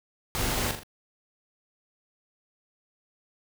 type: noise with echo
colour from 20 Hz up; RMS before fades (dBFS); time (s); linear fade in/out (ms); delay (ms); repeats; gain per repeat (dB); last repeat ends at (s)
pink; -29; 0.35-0.71; 0; 41; 3; -6; 0.833
effects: none